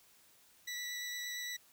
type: tone with vibrato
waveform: 20% pulse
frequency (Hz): 1959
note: B6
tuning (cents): -15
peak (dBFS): -34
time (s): 0.67-1.57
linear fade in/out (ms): 10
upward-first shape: triangle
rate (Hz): 8.7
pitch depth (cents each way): 10
effects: white hiss -65 dBFS RMS until 1.72 s